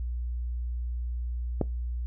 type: click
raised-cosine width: 2 ms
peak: -11 dBFS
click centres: 1.613 s
effects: noise-tail reverb RT60 0.2 s tail -21 dB re dry + added 60 Hz sine -29 dBFS peak until 2.06 s